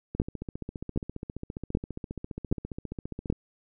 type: two click trains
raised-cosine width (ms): 3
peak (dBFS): -11 / -22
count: 5 / 48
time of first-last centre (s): 0.2-3.301 / 0.15-3.326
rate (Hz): 1.29 / 14.8
effects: none